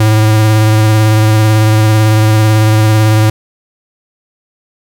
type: tone with vibrato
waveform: square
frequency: 108.5 Hz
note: A2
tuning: 24 cents flat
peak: -6 dBFS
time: 0-3.3 s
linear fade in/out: 5 ms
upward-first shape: sine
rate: 18 Hz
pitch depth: 20 cents each way
effects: 7-bit